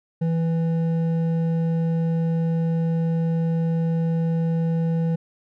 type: tone with hard clipping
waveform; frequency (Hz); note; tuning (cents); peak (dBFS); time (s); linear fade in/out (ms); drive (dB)
sine; 164.81; E3; 0; -21; 0.21-5.16; 10; 7
effects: none